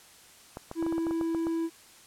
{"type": "clicks", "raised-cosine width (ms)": 1, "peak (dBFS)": -23, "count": 11, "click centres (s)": [0.571, 0.714, 0.826, 0.865, 0.925, 0.981, 1.068, 1.11, 1.212, 1.348, 1.469]}
{"type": "tone", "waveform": "triangle", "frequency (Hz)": 329.6, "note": "E4", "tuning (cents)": 0, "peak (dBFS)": -25, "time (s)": [0.75, 1.7], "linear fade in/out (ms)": 50}
{"effects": ["white hiss -54 dBFS RMS until 2.06 s", "low-pass 11000 Hz 12 dB/octave"]}